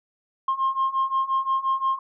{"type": "beating tone pair", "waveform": "sine", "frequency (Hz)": [1063, 1068.7], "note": ["C6", "C6"], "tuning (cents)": [27, 36], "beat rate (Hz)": 5.7, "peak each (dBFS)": [-24, -22], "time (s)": [0.48, 1.99], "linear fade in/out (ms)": 5, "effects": ["tanh soft clip ceiling -16 dBFS"]}